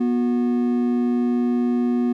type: tone pair together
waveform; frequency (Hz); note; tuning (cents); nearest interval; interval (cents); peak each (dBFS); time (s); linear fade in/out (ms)
triangle; 243 / 363.5; B3 / F#4; -28 / -31; perfect fifth; 697; -16 / -25; 0-2.13; 10
effects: none